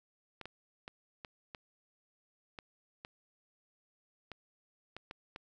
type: clicks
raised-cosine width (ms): 0.3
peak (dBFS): -28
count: 11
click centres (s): 0.413 / 0.456 / 0.879 / 1.248 / 1.548 / 2.588 / 3.049 / 4.317 / 4.966 / 5.111 / 5.361
effects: none